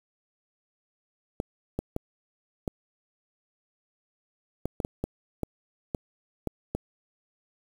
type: clicks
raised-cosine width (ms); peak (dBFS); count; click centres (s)
2; -15; 12; 1.401 / 1.79 / 1.964 / 2.678 / 4.656 / 4.802 / 4.849 / 5.04 / 5.433 / 5.948 / 6.473 / 6.75
effects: 7-bit